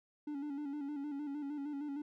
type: tone with vibrato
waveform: triangle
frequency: 287.7 Hz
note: D4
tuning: 36 cents flat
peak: -36 dBFS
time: 0.27-2.02 s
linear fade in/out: 5 ms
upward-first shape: square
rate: 6.5 Hz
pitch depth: 55 cents each way
effects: none